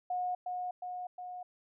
sine tone with echo, 724 Hz, F#5, 38 cents flat, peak -31 dBFS, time 0.1-0.35 s, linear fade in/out 5 ms, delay 360 ms, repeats 3, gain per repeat -3 dB, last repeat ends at 1.43 s, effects none

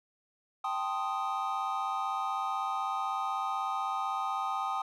triangle chord, A half-diminished seventh, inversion third, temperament equal, 784 / 880 / 1046.5 / 1244.5 Hz, G5 / A5 / C6 / Eb6, 0 / 0 / 0 / 0 cents, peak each -33 / -37 / -37 / -32 dBFS, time 0.64-4.82 s, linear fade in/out 5 ms, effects none

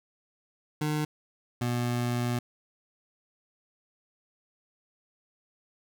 25% pulse tone pair in turn, 151.6 / 121.3 Hz, D#3 / B2, -45 / -31 cents, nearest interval major third, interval 386 cents, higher first, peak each -23 dBFS, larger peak neither, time 0.81-1.05 / 1.61-2.39 s, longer second, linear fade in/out 5 ms, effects none

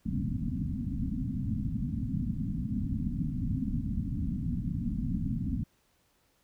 white low-pass noise, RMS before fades -32 dBFS, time 0.05-5.64 s, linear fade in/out 10 ms, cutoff 270 Hz, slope 96 dB/octave, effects pink hiss -70 dBFS RMS until 6.43 s

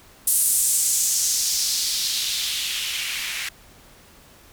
blue noise with band-pass filter sweep, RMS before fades -23 dBFS, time 0.27-3.49 s, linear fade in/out 5 ms, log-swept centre 10000 to 2100 Hz, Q 2.1, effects pink hiss -50 dBFS RMS until 4.52 s

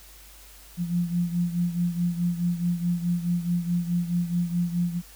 sine beating tone pair, 173 / 177.7 Hz, F3 / F3, -16 / +30 cents, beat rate 4.7 Hz, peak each -24 / -29 dBFS, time 0.77-5.02 s, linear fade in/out 50 ms, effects added 50 Hz sine -50 dBFS peak until 5.15 s + white hiss -50 dBFS RMS until 5.15 s

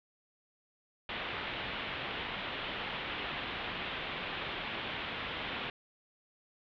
white low-pass noise, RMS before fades -39 dBFS, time 1.09-5.7 s, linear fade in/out 2 ms, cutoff 3500 Hz, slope 48 dB/octave, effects none

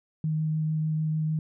sine tone with vibrato, 156.1 Hz, D#3, 6 cents sharp, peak -24 dBFS, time 0.24-1.39 s, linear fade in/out 2 ms, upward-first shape sine, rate 6.7 Hz, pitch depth 9 cents each way, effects none

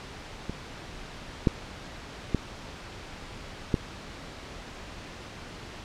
clicks, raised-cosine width 3 ms, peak -19 / -7 / -10 / -9 dBFS, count 4, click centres 0.496 / 1.472 / 2.347 / 3.742 s, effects pink hiss -42 dBFS RMS until 5.84 s + low-pass 5000 Hz 12 dB/octave

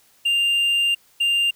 triangle tone pair in turn, 2794 / 2794 Hz, F7 / F7, 0 / 0 cents, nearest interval unison, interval 0 cents, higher neither, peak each -15 / -15 dBFS, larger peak neither, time 0.25-0.95 / 1.2-1.51 s, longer first, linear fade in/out 10 ms, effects white hiss -57 dBFS RMS until 1.55 s

